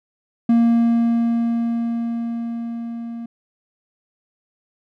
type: tone with level ramp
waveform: triangle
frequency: 232.8 Hz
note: A#3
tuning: 2 cents flat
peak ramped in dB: -9 to -26 dBFS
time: 0.49-3.26 s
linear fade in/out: 5 ms
effects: none